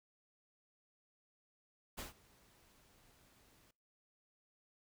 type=noise with ADSR envelope; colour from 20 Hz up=pink; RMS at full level=-44 dBFS; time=1.97-3.71 s; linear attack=18 ms; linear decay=140 ms; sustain=-24 dB; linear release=4 ms; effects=noise-tail reverb RT60 0.4 s tail -25 dB re dry